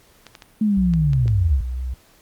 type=clicks; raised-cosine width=0.2 ms; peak=-21 dBFS; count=6; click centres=0.267 / 0.352 / 0.422 / 0.937 / 1.133 / 1.28 s
type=linear sweep; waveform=sine; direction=down; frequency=220 to 60.9 Hz; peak=-15 dBFS; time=0.61-1.61 s; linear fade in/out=5 ms
type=tone with vibrato; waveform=sine; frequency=63.1 Hz; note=B1; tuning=38 cents sharp; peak=-23 dBFS; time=0.77-1.94 s; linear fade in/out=5 ms; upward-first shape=triangle; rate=3.1 Hz; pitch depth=28 cents each way
effects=pink hiss -54 dBFS RMS until 2.21 s + Opus 48 kbps